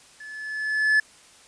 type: tone with level ramp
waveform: triangle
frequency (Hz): 1727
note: A6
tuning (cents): -33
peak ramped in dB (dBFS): -37 to -13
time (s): 0.2-1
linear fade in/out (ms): 5
effects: white hiss -52 dBFS RMS until 1.47 s + resampled to 22050 Hz